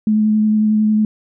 sine tone with vibrato, 214.4 Hz, A3, 45 cents flat, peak -11 dBFS, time 0.07-1.05 s, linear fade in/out 2 ms, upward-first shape sine, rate 11 Hz, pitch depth 13 cents each way, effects none

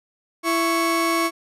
30% pulse tone pair together, 332.9 / 1108.7 Hz, E4 / C#6, +17 / 0 cents, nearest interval octave + major sixth, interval 2083 cents, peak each -19 dBFS, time 0.43-1.31 s, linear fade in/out 50 ms, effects resampled to 32000 Hz

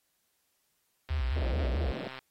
click train, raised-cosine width 0.3 ms, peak -27 dBFS, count 145, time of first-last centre 1.09-2.189 s, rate 131 Hz
sine tone with vibrato, 68 Hz, C#2, 33 cents flat, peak -27 dBFS, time 1.1-1.92 s, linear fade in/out 10 ms, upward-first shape square, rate 4.6 Hz, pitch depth 200 cents each way
white band-pass noise, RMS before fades -38 dBFS, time 1.36-2.08 s, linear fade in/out 5 ms, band 110 to 670 Hz, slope 48 dB/octave
effects white hiss -75 dBFS RMS until 2.3 s + AAC 48 kbps

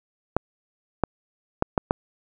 clicks, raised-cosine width 1 ms, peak -5 dBFS, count 5, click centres 0.366 / 1.037 / 1.624 / 1.778 / 1.909 s, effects none

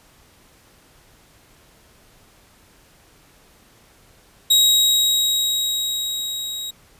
sawtooth tone with level ramp, 3809 Hz, A#7, 37 cents sharp, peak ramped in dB -8 to -24 dBFS, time 4.5-6.71 s, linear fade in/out 10 ms, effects pink hiss -53 dBFS RMS until 6.99 s + resampled to 32000 Hz

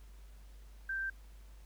sine tone, 1568 Hz, G6, in tune, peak -34 dBFS, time 0.89-1.1 s, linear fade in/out 5 ms, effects added 50 Hz sine -51 dBFS peak until 1.65 s + pink hiss -66 dBFS RMS until 1.65 s

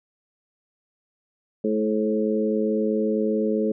harmonic tone with a mistuned harmonic, 107.8 Hz, A2, 35 cents flat, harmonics 2 / 3 / 4 / 5, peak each -24 / -28 / -24 / -29 dBFS, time 1.64-3.72 s, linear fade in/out 5 ms, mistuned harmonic 3, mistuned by +17 cents, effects none

